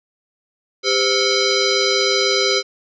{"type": "tone with frequency modulation", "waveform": "sine", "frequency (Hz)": 2217, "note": "C#7", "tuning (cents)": 0, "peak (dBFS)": -14, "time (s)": [0.83, 2.63], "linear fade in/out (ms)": 50, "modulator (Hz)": 910, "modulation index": 3.3, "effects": []}